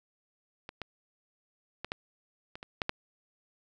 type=clicks; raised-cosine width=0.3 ms; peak=-25 / -21 / -20 / -17 / -26 / -26 / -13 / -13 dBFS; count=8; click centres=0.691 / 0.817 / 1.846 / 1.919 / 2.555 / 2.629 / 2.818 / 2.894 s; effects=none